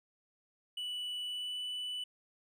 triangle tone with pitch glide, 2960 to 2979 Hz, F#7 to F#7, 0 to +11 cents, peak -35 dBFS, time 0.77-2.04 s, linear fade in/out 5 ms, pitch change +11 cents, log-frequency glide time 1.23-1.61 s, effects none

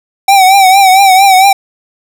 square tone with vibrato, 769 Hz, G5, 33 cents flat, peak -3 dBFS, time 0.28-1.53 s, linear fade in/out 5 ms, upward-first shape triangle, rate 4.4 Hz, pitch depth 80 cents each way, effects none

